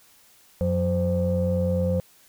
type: tone cluster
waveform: sine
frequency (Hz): 90.5 / 180.1 / 519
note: F#2 / F#3 / C5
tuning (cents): -38 / -46 / -14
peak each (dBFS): -24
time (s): 0.61-2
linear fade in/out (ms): 0
effects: tanh soft clip ceiling -14 dBFS + white hiss -56 dBFS RMS until 2.28 s